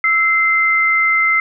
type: tone pair together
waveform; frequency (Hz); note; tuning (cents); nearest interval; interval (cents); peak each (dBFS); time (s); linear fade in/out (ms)
sine; 1318.5 / 2076; E6 / C7; 0 / -14; minor sixth; 786; -18 / -12; 0.04-1.4; 2
effects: none